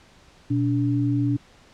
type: tone pair together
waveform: sine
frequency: 121.2 / 288.3 Hz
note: B2 / D4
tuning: -32 / -32 cents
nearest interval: octave + minor third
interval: 1500 cents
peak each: -22 dBFS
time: 0.5-1.37 s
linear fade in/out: 10 ms
effects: pink hiss -53 dBFS RMS until 1.73 s + low-pass 6000 Hz 12 dB/octave